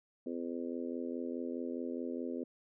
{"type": "harmonic tone", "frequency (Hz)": 84.8, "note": "E2", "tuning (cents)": 50, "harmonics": [3, 4, 5, 6, 7], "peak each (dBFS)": [-39, -42, -44, -45, -51], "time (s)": [0.26, 2.44], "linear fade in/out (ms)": 5, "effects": []}